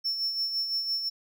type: tone with tremolo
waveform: triangle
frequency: 5400 Hz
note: E8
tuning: 41 cents sharp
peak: -24 dBFS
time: 0.04-1.1 s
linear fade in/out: 20 ms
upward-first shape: sine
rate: 5.9 Hz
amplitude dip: 50%
effects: none